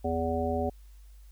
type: harmonic tone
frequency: 82.41 Hz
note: E2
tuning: in tune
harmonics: 1 / 3 / 5 / 7 / 9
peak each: -33 / -33 / -33 / -33 / -33 dBFS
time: 0.04-0.7 s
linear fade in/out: 10 ms
effects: added 50 Hz sine -48 dBFS peak until 1.31 s + white hiss -66 dBFS RMS until 1.31 s